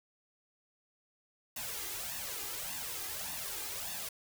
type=noise with flanger; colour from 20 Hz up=white; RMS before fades=-40 dBFS; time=1.56-4.09 s; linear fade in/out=5 ms; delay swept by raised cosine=1.1 to 2.5 ms; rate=1.7 Hz; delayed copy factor=+0.7; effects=none